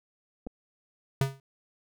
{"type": "clicks", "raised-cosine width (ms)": 2, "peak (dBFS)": [-26, -25], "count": 2, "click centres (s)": [0.467, 0.471]}
{"type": "tone with exponential decay", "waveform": "square", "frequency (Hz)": 135.7, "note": "C#3", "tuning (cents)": -36, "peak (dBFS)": -21, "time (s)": [1.21, 1.4], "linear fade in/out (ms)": 2, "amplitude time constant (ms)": 41}
{"effects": []}